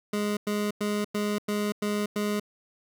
25% pulse tone bursts, 207.7 Hz, G#3, in tune, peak -22 dBFS, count 7, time 0.13-2.398 s, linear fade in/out 5 ms, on 240 ms, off 98 ms, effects none

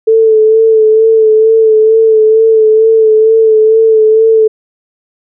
sine tone with vibrato, 440.6 Hz, A4, 2 cents sharp, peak -3 dBFS, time 0.07-4.48 s, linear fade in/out 10 ms, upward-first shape sine, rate 2.2 Hz, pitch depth 28 cents each way, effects none

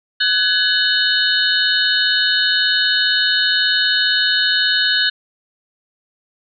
sine tone cluster, 1507 / 1682 / 2988 / 3709 / 4231 Hz, F#6 / G#6 / F#7 / A#7 / C8, +31 / +22 / +16 / -9 / +19 cents, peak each -20 dBFS, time 0.2-5.1 s, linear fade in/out 10 ms, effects none

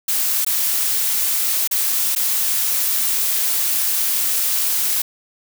blue noise with dropouts, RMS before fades -19 dBFS, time 0.08-5.02 s, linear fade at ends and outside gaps 5 ms, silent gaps 0.448-0.464 / 1.676-1.711 / 2.151-2.161 s, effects none

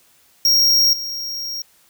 square tone with level steps, 5588 Hz, F8, in tune, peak -12 / -25 dBFS, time 0.45-1.62 s, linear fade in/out 2 ms, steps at 0.93 s, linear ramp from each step 2 ms, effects white hiss -55 dBFS RMS until 1.89 s

